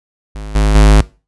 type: tone with level steps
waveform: square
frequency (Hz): 52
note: G#1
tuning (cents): +3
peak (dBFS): -24 / -9 / -4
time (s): 0.35-1.01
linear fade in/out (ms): 5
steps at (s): 0.55 / 0.75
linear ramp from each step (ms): 5
effects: noise-tail reverb RT60 0.3 s tail -20 dB re dry + resampled to 24000 Hz